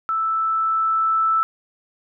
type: tone with level ramp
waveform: sine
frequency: 1318.5 Hz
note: E6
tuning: in tune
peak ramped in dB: -19 to -15 dBFS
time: 0.09-1.43 s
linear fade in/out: 0 ms
effects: none